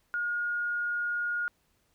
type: tone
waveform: sine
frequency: 1431 Hz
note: F6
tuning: 42 cents sharp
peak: -28 dBFS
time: 0.14-1.48 s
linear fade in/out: 0 ms
effects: pink hiss -71 dBFS RMS until 1.94 s